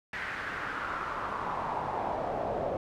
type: noise with band-pass filter sweep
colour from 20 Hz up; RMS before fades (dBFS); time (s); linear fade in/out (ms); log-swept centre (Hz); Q
brown; -34; 0.13-2.77; 2; 1900 to 590; 3.3
effects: none